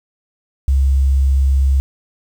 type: tone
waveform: sine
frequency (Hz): 67.7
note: C#2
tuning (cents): -40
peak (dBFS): -10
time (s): 0.68-1.8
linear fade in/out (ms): 0
effects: 7-bit